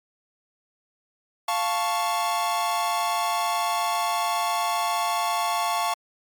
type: chord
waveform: 45% pulse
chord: F augmented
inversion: none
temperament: equal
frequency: 698.5 / 880 / 1108.7 Hz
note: F5 / A5 / C#6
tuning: 0 / 0 / 0 cents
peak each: -27 dBFS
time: 1.48-5.94 s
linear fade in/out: 5 ms
effects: MP3 96 kbps